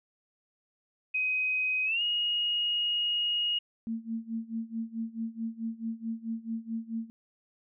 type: tone with pitch glide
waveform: sine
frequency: 2517 to 2875 Hz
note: D#7 to F7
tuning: +19 to +50 cents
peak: -26 dBFS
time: 1.14-3.59 s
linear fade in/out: 10 ms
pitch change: +231 cents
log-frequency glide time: 1.85-2.02 s
type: tone with tremolo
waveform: sine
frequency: 226.5 Hz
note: A#3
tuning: 50 cents flat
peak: -29 dBFS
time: 3.87-7.1 s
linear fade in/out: 0 ms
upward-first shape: sine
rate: 4.6 Hz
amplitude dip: 90%
effects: none